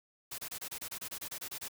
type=noise bursts; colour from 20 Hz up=white; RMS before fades=-41 dBFS; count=14; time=0.31-1.684 s; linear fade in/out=10 ms; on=74 ms; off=26 ms; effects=none